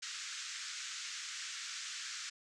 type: band-pass noise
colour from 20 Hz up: white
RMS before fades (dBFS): -44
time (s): 0.02-2.3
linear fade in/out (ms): 10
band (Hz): 1300 to 7400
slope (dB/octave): 48
effects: none